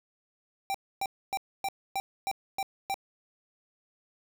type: tone bursts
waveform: square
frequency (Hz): 784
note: G5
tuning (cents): 0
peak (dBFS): -29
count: 8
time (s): 0.7-2.942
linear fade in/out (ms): 0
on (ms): 44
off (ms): 270
effects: none